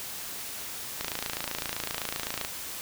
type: click train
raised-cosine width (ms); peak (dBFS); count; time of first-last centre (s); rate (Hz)
0.2; -13; 41; 1.01-2.449; 27.8
effects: white hiss -38 dBFS RMS until 2.81 s